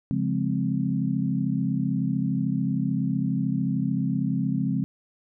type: chord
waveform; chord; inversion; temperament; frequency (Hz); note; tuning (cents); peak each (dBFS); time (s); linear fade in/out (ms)
sine; Db major seventh; none; equal; 138.59 / 174.61 / 207.7 / 261.6; Db3 / F3 / Ab3 / C4; 0 / 0 / 0 / 0; -28; 0.11-4.84; 0
effects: none